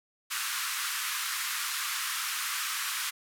pink band-pass noise, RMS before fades -33 dBFS, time 0.3-3.11 s, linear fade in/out 20 ms, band 1100 to 15000 Hz, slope 48 dB/octave, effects none

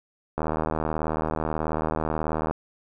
click train, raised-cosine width 1 ms, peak -12 dBFS, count 168, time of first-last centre 0.38-2.51 s, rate 78.4 Hz, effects none

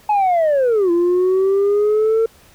sine linear two-way sweep, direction down then up, 857 to 339.6 to 453.6 Hz, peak -10 dBFS, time 0.09-2.26 s, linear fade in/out 5 ms, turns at 0.91 s, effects tanh soft clip ceiling -11 dBFS + pink hiss -49 dBFS RMS until 2.54 s

